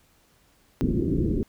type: low-pass noise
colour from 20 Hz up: white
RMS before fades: -24 dBFS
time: 0.81-1.43 s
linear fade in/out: 0 ms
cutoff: 380 Hz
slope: 48 dB/octave
effects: pink hiss -62 dBFS RMS until 1.48 s